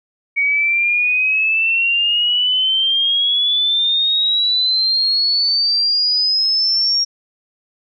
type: exponential sweep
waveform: sine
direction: up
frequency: 2238 to 5600 Hz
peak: -13 dBFS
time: 0.36-7.05 s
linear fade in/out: 20 ms
effects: none